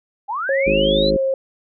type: linear sweep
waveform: sine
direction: up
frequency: 766 to 4159 Hz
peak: -21 dBFS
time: 0.28-1.11 s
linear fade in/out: 20 ms
type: tone with pitch glide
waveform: sine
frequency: 544 to 534.7 Hz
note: C#5 to C5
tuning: -33 to +37 cents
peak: -16 dBFS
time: 0.49-1.34 s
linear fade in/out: 2 ms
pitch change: -30 cents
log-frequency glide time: 1.05-1.23 s
type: harmonic tone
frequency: 51.91 Hz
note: G#1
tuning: in tune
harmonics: 1 / 3 / 4 / 5 / 6 / 7 / 8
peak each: -26 / -27 / -24 / -30 / -25 / -26 / -24 dBFS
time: 0.66-1.17 s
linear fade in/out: 10 ms
effects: none